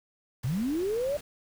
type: noise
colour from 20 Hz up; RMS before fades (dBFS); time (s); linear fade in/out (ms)
pink; -45; 0.43-1.21; 5
type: linear sweep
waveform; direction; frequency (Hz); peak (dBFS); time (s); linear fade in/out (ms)
sine; up; 110 to 597; -26; 0.44-1.17; 5
effects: none